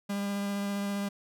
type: tone with vibrato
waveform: 45% pulse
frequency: 200.8 Hz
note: G3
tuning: 42 cents sharp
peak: -30 dBFS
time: 0.09-1.09 s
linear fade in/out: 10 ms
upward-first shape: sine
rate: 15 Hz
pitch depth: 10 cents each way
effects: none